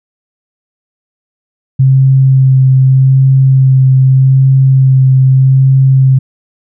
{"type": "tone with vibrato", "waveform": "sine", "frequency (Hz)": 132.6, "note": "C3", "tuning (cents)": 23, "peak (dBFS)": -3, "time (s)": [1.79, 6.19], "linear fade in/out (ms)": 10, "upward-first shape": "sine", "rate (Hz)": 0.82, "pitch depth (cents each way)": 14, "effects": []}